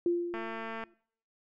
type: tone with exponential decay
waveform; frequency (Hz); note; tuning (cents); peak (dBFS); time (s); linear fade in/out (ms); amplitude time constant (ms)
sine; 346.7; F4; -13; -23; 0.06-0.94; 2; 190
type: click train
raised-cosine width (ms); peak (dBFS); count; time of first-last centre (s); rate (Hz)
0.5; -25; 113; 0.34-0.838; 225
effects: noise-tail reverb RT60 0.6 s tail -24 dB re dry